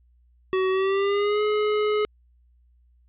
square tone with pitch glide, 376.4 to 422.5 Hz, F#4 to G#4, +30 to +30 cents, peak -21 dBFS, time 0.53-2.05 s, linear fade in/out 0 ms, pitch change +200 cents, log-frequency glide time 0.7-1.42 s, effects added 60 Hz sine -56 dBFS peak until 3.08 s + resampled to 8000 Hz

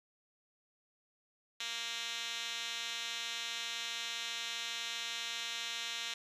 5% pulse tone with band-pass filter, 232.4 Hz, A#3, 5 cents flat, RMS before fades -40 dBFS, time 1.6-6.14 s, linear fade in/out 2 ms, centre 4200 Hz, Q 4.1, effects resampled to 32000 Hz + 10-bit

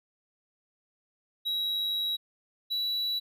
triangle tone pair in turn, 3867 / 3930 Hz, B7 / B7, -37 / -9 cents, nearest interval unison, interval 28 cents, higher second, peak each -26 dBFS, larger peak neither, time 1.45-2.17 / 2.7-3.2 s, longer first, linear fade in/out 20 ms, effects none

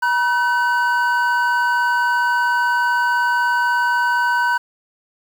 triangle tone pair together, 962 / 1518.3 Hz, B5 / F#6, -46 / +44 cents, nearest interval minor sixth, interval 790 cents, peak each -16 dBFS, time 0.02-4.58 s, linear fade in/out 10 ms, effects 7-bit

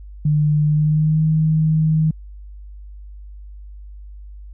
sine tone with pitch glide, 150.2 to 157.3 Hz, D3 to D#3, +39 to +19 cents, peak -13 dBFS, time 0.25-2.11 s, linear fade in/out 5 ms, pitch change +80 cents, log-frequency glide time 0.66-1.23 s, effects added 50 Hz sine -34 dBFS peak until 4.53 s

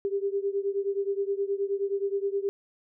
sine beating tone pair, 394.1 / 403.6 Hz, G4 / G#4, +9 / -49 cents, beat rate 9.5 Hz, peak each -28 / -30 dBFS, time 0.05-2.49 s, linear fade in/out 0 ms, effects none

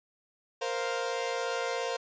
sawtooth chord, Bb suspended second, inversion none, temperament equal, 466.2 / 523.3 / 698.5 Hz, Bb4 / C5 / F5, 0 / 0 / 0 cents, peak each -30 / -30 / -33 dBFS, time 0.61-1.97 s, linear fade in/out 10 ms, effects resampled to 16000 Hz

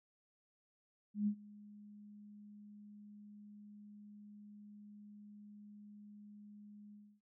sine tone with ADSR envelope, 207.4 Hz, G#3, 2 cents flat, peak -30 dBFS, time 1.14-7.21 s, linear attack 130 ms, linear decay 78 ms, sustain -23 dB, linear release 280 ms, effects none

